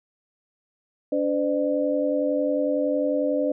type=tone cluster; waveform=sine; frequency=288.4 / 510 / 601 Hz; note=D4 / C5 / D5; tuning=-31 / -44 / +40 cents; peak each=-25 dBFS; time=1.12-3.52 s; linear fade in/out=5 ms; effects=none